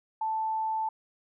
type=tone; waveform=sine; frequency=880 Hz; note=A5; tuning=in tune; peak=-27 dBFS; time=0.21-0.89 s; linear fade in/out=5 ms; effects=none